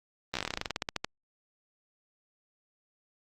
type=slowing click train; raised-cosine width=0.2 ms; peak=-13 dBFS; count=19; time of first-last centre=0.34-1.046 s; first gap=14 ms; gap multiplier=1.11; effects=Opus 32 kbps